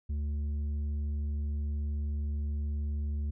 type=tone with tanh clipping; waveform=sine; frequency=73.42 Hz; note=D2; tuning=in tune; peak=-31 dBFS; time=0.09-3.31 s; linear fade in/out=10 ms; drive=6 dB; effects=none